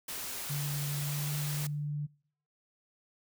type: noise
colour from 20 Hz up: white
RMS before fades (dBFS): -39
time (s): 0.08-1.67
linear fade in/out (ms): 5
type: tone with pitch glide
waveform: sine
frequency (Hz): 144.3 to 147.25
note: D3 to D3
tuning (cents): -30 to +5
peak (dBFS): -32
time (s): 0.49-2.07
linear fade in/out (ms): 20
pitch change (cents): +35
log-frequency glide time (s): 0.98-1.31
effects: noise-tail reverb RT60 0.6 s tail -25 dB re dry